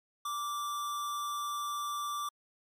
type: tone with amplitude modulation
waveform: square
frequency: 1171 Hz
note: D6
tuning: 5 cents flat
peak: -33 dBFS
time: 0.25-2.29 s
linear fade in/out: 5 ms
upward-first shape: sine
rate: 231 Hz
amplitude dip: 25%
effects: MP3 64 kbps